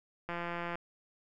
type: click train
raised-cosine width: 0.5 ms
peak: -23 dBFS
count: 81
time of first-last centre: 0.29-0.755 s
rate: 172 Hz
effects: none